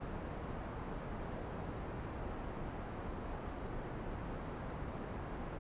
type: low-pass noise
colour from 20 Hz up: pink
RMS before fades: -43 dBFS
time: 0-5.59 s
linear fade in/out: 20 ms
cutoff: 1200 Hz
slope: 12 dB/octave
effects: resampled to 8000 Hz